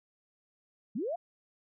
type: linear sweep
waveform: sine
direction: up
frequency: 174.61 to 729 Hz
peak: -31 dBFS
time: 0.95-1.16 s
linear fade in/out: 10 ms
effects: none